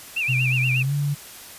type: tone with vibrato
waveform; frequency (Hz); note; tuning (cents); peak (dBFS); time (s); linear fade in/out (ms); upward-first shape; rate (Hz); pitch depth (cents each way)
sine; 2558; D#7; +47; -21; 0.16-0.83; 10; sine; 8.4; 150
type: tone with pitch glide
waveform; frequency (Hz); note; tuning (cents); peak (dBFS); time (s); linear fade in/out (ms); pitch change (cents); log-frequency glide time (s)
sine; 127.5 to 143.94; C3 to D3; -44 to -34; -20; 0.28-1.15; 20; +210; 0.8-0.93
effects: white hiss -41 dBFS RMS until 1.58 s + resampled to 32000 Hz